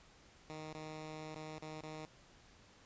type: tone with dropouts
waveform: 10% pulse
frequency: 155.56 Hz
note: D#3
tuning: in tune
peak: -37 dBFS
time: 0.5-2.05 s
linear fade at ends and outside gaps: 0 ms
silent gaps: 0.731-0.748 / 1.346-1.356 / 1.586-1.624 / 1.806-1.833 s
effects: pink hiss -63 dBFS RMS until 2.85 s + resampled to 16000 Hz